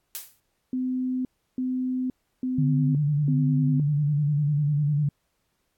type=noise with exponential decay; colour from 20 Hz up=blue; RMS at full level=-29 dBFS; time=0.15-0.4 s; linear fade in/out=0 ms; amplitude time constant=53 ms
type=tone bursts; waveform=sine; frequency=255.4 Hz; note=C4; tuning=42 cents flat; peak=-24 dBFS; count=4; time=0.73-3.8 s; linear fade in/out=2 ms; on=520 ms; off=330 ms
type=tone with vibrato; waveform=sine; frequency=146.83 Hz; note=D3; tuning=in tune; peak=-20 dBFS; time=2.58-5.09 s; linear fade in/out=5 ms; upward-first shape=square; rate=10 Hz; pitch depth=48 cents each way
effects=pink hiss -74 dBFS RMS until 5.77 s + AAC 64 kbps